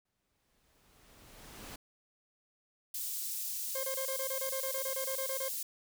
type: noise with exponential growth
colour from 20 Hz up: pink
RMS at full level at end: -45 dBFS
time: 0.05-1.76 s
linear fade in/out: 5 ms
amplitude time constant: 370 ms
type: high-pass noise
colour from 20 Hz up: white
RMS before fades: -38 dBFS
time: 2.94-5.63 s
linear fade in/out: 5 ms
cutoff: 5700 Hz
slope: 12 dB/octave
type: tone bursts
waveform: 40% pulse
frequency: 532 Hz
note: C5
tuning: 29 cents sharp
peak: -35 dBFS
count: 16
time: 3.75-5.485 s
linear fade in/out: 5 ms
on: 85 ms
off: 25 ms
effects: none